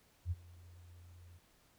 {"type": "tone with ADSR envelope", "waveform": "sine", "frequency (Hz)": 87.31, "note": "F2", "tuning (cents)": 0, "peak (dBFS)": -31, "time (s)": [0.25, 1.39], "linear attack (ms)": 62, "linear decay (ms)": 32, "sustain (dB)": -23, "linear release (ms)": 26, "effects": ["pink hiss -69 dBFS RMS until 1.78 s"]}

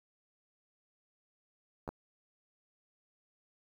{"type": "clicks", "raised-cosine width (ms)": 1, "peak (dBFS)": -25, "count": 2, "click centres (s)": [1.878, 1.89], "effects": ["9-bit"]}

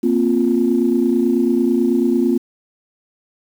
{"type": "chord", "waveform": "sine", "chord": "Bb suspended second", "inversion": "none", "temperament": "just", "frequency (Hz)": [233.1, 262.2, 349.6], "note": ["Bb3", "C4", "F4"], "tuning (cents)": [0, 4, 2], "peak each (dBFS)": -17, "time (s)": [0.03, 2.38], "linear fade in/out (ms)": 10, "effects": ["tanh soft clip ceiling -4 dBFS", "7-bit"]}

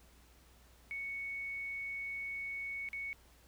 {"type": "tone with dropouts", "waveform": "sine", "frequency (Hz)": 2220, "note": "C#7", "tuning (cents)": 2, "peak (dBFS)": -38, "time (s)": [0.91, 3.13], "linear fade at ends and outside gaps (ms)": 0, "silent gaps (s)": [2.888, 2.931], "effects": ["added 60 Hz sine -63 dBFS peak until 3.47 s", "pink hiss -65 dBFS RMS until 3.47 s"]}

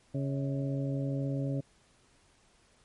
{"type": "harmonic tone with a mistuned harmonic", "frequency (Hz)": 138.1, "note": "C#3", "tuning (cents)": -6, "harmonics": [1, 2, 3, 4, 5], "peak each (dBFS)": [-31, -35, -44, -40, -48], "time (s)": [0.14, 1.61], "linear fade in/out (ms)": 10, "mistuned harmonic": 5, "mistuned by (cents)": -120, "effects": ["pink hiss -65 dBFS RMS until 2.84 s", "MP3 48 kbps"]}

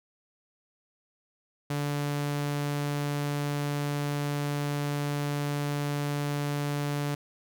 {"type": "tone", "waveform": "sawtooth", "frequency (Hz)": 144.9, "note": "D3", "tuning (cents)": -23, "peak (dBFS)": -24, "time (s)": [1.7, 7.15], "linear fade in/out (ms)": 5, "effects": []}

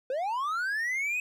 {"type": "linear sweep", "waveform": "triangle", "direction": "up", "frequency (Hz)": [493.9, 2550], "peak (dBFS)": -26, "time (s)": [0.1, 1.2], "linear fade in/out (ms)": 2, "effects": []}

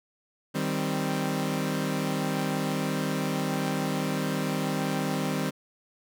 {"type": "chord", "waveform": "sawtooth", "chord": "C minor", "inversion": "first", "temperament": "equal", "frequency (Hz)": [155.56, 196, 261.6], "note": ["Eb3", "G3", "C4"], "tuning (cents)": [0, 0, 0], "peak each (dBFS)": -27, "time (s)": [0.54, 5.51], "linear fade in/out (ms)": 20, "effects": []}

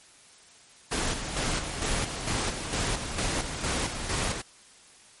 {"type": "noise with tremolo", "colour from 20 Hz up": "pink", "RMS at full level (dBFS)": -28, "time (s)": [0.91, 4.42], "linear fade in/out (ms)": 10, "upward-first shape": "square", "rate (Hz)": 2.2, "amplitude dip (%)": 50, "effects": ["white hiss -54 dBFS RMS until 5.2 s", "MP3 48 kbps"]}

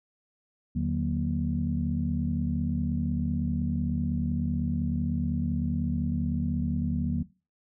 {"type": "tone cluster", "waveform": "sine", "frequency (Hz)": [80.1, 151.6, 187.5, 237.4], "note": ["E2", "D#3", "F#3", "A#3"], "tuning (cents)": [-49, -45, 23, 32], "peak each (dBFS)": [-31, -31, -31, -30], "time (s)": [0.75, 7.23], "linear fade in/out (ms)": 10, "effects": ["noise-tail reverb RT60 0.3 s tail -18 dB re dry", "tanh soft clip ceiling -15 dBFS"]}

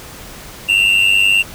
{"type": "tone pair together", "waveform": "triangle", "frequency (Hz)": [2695, 2794], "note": ["E7", "F7"], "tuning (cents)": [38, 0], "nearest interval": "minor second", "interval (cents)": 62, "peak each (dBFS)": -11, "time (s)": [0.68, 1.43], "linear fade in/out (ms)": 20, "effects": ["pink hiss -34 dBFS RMS until 1.54 s"]}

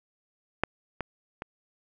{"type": "clicks", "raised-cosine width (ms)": 0.5, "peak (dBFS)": [-8, -16, -20], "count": 3, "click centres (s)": [0.636, 1.007, 1.421], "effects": []}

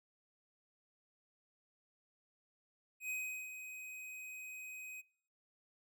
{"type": "tone with ADSR envelope", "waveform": "square", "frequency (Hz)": 2515, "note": "D#7", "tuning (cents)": 18, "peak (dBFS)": -38, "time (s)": [3, 5.02], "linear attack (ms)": 97, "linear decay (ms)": 390, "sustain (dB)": -9, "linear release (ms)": 22, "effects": ["noise-tail reverb RT60 0.7 s tail -25 dB re dry"]}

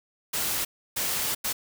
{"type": "noise bursts at uneven times", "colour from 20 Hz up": "white", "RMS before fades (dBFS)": -28, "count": 3, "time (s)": [[0.33, 0.65], [0.96, 1.35], [1.44, 1.53]], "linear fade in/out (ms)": 10, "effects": []}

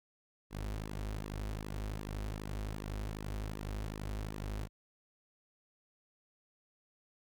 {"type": "tone with flanger", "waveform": "sawtooth", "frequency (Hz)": 51.91, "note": "G#1", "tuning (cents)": 0, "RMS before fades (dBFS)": -40, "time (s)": [0.5, 4.69], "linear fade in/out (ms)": 50, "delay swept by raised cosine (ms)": [1.3, 7], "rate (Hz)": 2.6, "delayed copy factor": -0.7, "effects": []}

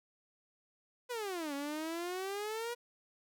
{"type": "exponential two-way sweep", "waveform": "sawtooth", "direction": "down then up", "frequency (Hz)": [506, 276.9, 484.7], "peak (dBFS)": -33, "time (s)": [1.09, 2.75], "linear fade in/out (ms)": 20, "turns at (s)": 1.54, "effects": []}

